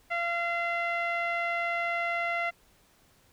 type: tone with low-pass filter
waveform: sawtooth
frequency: 686 Hz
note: F5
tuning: 31 cents flat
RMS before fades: -30 dBFS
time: 0.1-2.51 s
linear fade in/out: 20 ms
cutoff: 2200 Hz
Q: 3.8
effects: pink hiss -63 dBFS RMS until 3.32 s